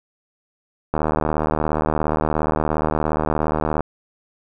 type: click train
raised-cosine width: 1 ms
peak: -6 dBFS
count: 222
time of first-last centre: 0.94-3.806 s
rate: 77.1 Hz
effects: none